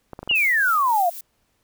clicks, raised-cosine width 1 ms, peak -20 dBFS, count 5, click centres 0.133 / 0.191 / 0.23 / 0.276 / 0.312 s
sine exponential sweep, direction down, 2960 to 665 Hz, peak -16 dBFS, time 0.29-1.1 s, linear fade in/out 10 ms
violet noise with tremolo, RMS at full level -32 dBFS, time 0.35-1.21 s, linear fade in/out 5 ms, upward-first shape triangle, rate 3.6 Hz, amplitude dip 55%
effects pink hiss -68 dBFS RMS until 1.63 s

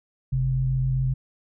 sine tone pair together, 46.12 / 130.81 Hz, F#1 / C3, -5 / 0 cents, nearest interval octave + tritone, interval 1805 cents, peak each -28 / -21 dBFS, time 0.32-1.14 s, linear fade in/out 10 ms, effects none

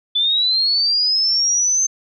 sine linear sweep, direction up, 3472 to 6300 Hz, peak -14 dBFS, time 0.15-1.87 s, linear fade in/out 10 ms, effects none

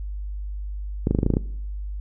clicks, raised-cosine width 3 ms, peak -7 dBFS, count 9, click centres 1.071 / 1.11 / 1.149 / 1.188 / 1.231 / 1.264 / 1.303 / 1.338 / 1.369 s, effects noise-tail reverb RT60 0.7 s tail -20 dB re dry + added 50 Hz sine -28 dBFS peak until 2 s

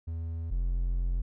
triangle tone pair in turn, 82.41 / 43.66 Hz, E2 / F1, 0 / 0 cents, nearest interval major seventh, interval 1100 cents, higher first, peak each -30 / -24 dBFS, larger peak second, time 0.07-0.51 / 0.51-1.22 s, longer second, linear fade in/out 10 ms, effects none

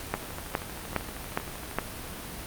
two click trains, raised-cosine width 0.5 ms, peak -24 / -10 dBFS, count 22 / 5, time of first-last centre 0.15-1.791 / 0.14-1.786 s, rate 12.8 / 2.43 Hz, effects pink hiss -39 dBFS RMS until 2.46 s + Opus 48 kbps

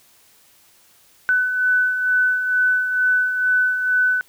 sine beating tone pair, 1499 / 1501.2 Hz, F#6 / F#6, +22 / +25 cents, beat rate 2.2 Hz, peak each -25 / -16 dBFS, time 1.29-4.21 s, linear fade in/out 0 ms, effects white hiss -54 dBFS RMS until 4.28 s

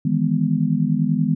sine chord, E major seventh, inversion third, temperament just, 154.51 / 164.81 / 206 / 247.2 Hz, D#3 / E3 / G#3 / B3, -12 / 0 / -14 / +2 cents, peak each -22 dBFS, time 0.05-1.35 s, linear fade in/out 5 ms, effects none

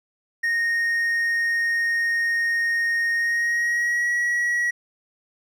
triangle tone with pitch glide, 1856 to 1919.2 Hz, A#6 to A#6, -8 to +50 cents, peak -18 dBFS, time 0.43-4.71 s, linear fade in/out 10 ms, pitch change +58 cents, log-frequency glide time 3.16-4.1 s, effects none

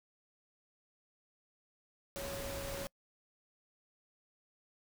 sine tone in noise, 554.4 Hz, C#5, in tune, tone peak -42 dBFS, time 2.16-2.87 s, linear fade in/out 0 ms, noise pink, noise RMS -43 dBFS, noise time 2.16-2.87 s, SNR -2 dB, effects noise-tail reverb RT60 0.1 s tail -26 dB re dry

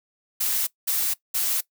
blue noise bursts, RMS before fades -24 dBFS, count 3, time 0.4-1.61 s, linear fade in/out 10 ms, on 270 ms, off 200 ms, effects noise-tail reverb RT60 0.1 s tail -20 dB re dry

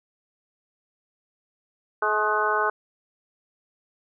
harmonic tone with a mistuned harmonic, 213.3 Hz, G#3, 46 cents sharp, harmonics 2 / 3 / 4 / 5 / 6 / 7, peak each -28 / -31 / -28 / -27 / -27 / -26 dBFS, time 2.02-2.7 s, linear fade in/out 5 ms, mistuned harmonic 6, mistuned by -36 cents, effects none

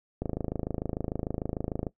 click train, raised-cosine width 2 ms, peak -17 dBFS, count 45, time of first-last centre 0.22-1.868 s, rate 26.7 Hz, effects noise-tail reverb RT60 0.1 s tail -18 dB re dry

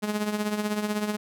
sawtooth tone with tremolo, 210 Hz, G#3, 19 cents sharp, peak -19 dBFS, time 0.02-1.17 s, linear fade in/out 20 ms, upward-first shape triangle, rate 16 Hz, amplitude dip 70%, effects none

